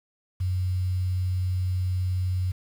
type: tone with quantisation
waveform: sine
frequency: 91.9 Hz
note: F#2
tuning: 11 cents flat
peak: -23 dBFS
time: 0.4-2.52 s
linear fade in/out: 10 ms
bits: 8
effects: none